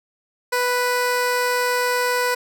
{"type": "tone", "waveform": "15% pulse", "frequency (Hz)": 493.9, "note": "B4", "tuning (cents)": 0, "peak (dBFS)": -12, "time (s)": [0.52, 2.35], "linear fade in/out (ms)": 10, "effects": []}